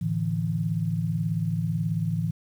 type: chord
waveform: sine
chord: A suspended fourth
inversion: none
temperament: just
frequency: 110 / 146.67 / 165 Hz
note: A2 / D3 / E3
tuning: 0 / -2 / +2 cents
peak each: -29 / -31 / -26 dBFS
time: 0.01-2.31 s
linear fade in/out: 10 ms
effects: 9-bit